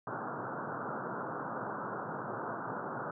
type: band-pass noise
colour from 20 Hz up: white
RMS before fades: -39 dBFS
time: 0.07-3.11 s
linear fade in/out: 2 ms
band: 110 to 1500 Hz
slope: 96 dB/octave
effects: none

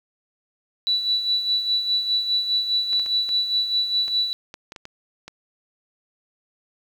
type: tone with tremolo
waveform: sine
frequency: 3951 Hz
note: B7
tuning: in tune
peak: -17 dBFS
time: 0.87-4.33 s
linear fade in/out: 0 ms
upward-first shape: sine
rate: 4.9 Hz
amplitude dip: 60%
type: clicks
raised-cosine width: 0.2 ms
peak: -20 dBFS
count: 10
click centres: 2.931 / 2.996 / 3.062 / 3.291 / 4.081 / 4.541 / 4.721 / 4.762 / 4.854 / 5.28 s
effects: 8-bit

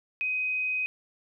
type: tone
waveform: sine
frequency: 2513 Hz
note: D#7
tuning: 17 cents sharp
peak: -26 dBFS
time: 0.21-0.86 s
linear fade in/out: 0 ms
effects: none

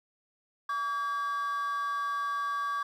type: tone pair together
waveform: triangle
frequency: 1143 / 1616.4 Hz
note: D6 / G#6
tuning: -47 / -47 cents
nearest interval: tritone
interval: 600 cents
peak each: -27 / -34 dBFS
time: 0.69-2.83 s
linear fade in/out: 5 ms
effects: tanh soft clip ceiling -24 dBFS + 11-bit

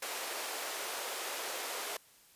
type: high-pass noise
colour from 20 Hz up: pink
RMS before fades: -39 dBFS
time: 0.02-1.97 s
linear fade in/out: 5 ms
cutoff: 430 Hz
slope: 24 dB/octave
effects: white hiss -62 dBFS RMS until 2.35 s + resampled to 32000 Hz

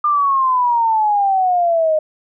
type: exponential sweep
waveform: sine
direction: down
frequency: 1208 to 614 Hz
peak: -12 dBFS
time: 0.04-1.99 s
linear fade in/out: 5 ms
effects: none

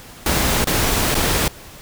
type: noise with dropouts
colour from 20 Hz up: pink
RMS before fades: -18 dBFS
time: 0.26-1.48 s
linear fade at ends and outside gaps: 2 ms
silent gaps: 0.644-0.671 / 1.145-1.151 s
effects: pink hiss -40 dBFS RMS until 1.81 s

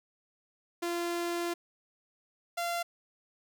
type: tone pair in turn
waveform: sawtooth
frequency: 344.4 / 688.8 Hz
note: F4 / F5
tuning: -24 / -24 cents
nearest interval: octave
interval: 1200 cents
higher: second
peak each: -27 dBFS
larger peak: neither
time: 0.82-1.54 / 2.57-2.83 s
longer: first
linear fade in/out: 10 ms
effects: none

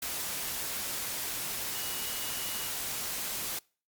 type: tone in noise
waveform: sine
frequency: 2906 Hz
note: F#7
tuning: 32 cents flat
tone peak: -45 dBFS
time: 1.74-2.68 s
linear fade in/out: 5 ms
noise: white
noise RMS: -35 dBFS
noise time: 0.02-3.59 s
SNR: -13 dB
effects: noise-tail reverb RT60 0.4 s tail -26 dB re dry + Opus 48 kbps

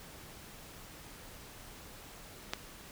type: click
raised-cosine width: 0.2 ms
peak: -15 dBFS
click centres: 2.535 s
effects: pink hiss -51 dBFS RMS until 2.91 s

